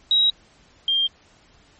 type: tone pair in turn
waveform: sine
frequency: 3833 / 3193 Hz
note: A#7 / G7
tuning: +47 / +31 cents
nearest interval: minor third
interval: 316 cents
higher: first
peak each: -14 / -17 dBFS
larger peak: first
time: 0.11-0.3 / 0.88-1.07 s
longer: neither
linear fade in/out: 2 ms
effects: pink hiss -55 dBFS RMS until 1.79 s + MP3 32 kbps